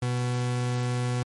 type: tone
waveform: 40% pulse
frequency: 123.47 Hz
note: B2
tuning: in tune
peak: -24 dBFS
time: 0.02-1.23 s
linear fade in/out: 5 ms
effects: MP3 48 kbps